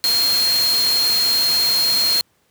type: tone in noise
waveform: sine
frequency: 4225 Hz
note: C8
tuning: 16 cents sharp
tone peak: -15 dBFS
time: 0.04-2.21 s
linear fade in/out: 0 ms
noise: white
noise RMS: -24 dBFS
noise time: 0.04-2.21 s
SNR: +6 dB
effects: pink hiss -62 dBFS RMS until 2.5 s + high-pass 80 Hz 12 dB/octave